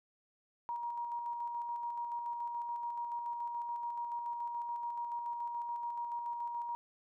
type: tone with tremolo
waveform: sine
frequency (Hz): 948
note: A#5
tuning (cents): +29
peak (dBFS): -35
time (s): 0.69-6.75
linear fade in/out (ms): 0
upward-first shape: square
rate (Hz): 7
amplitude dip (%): 30
effects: none